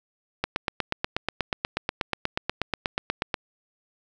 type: click train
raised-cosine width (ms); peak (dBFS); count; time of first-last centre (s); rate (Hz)
0.3; -8; 25; 0.44-3.342; 8.27
effects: none